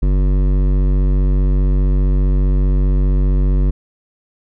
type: tone with hard clipping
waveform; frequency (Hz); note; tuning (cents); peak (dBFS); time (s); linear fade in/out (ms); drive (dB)
sine; 47.6; F#1; +50; -13; 0.02-3.71; 10; 14
effects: none